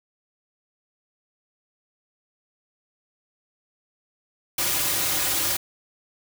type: noise with comb filter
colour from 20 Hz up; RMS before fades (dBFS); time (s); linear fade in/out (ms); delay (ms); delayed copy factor
white; -24; 4.58-5.57; 5; 4.5; -1
effects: none